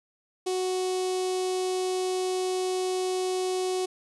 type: tone with notch filter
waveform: sawtooth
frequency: 370 Hz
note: F#4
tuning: in tune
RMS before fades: -28 dBFS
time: 0.46-3.86 s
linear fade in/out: 10 ms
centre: 1600 Hz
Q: 0.57
effects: resampled to 24000 Hz